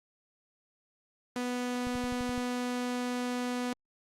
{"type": "tone", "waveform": "sawtooth", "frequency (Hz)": 246.9, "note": "B3", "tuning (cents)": 0, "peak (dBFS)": -27, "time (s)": [1.36, 3.73], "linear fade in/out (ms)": 2}
{"type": "click train", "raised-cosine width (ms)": 5, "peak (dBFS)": -29, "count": 7, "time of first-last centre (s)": [1.87, 2.378], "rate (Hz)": 11.8}
{"effects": ["low-pass 10000 Hz 12 dB/octave", "Opus 32 kbps"]}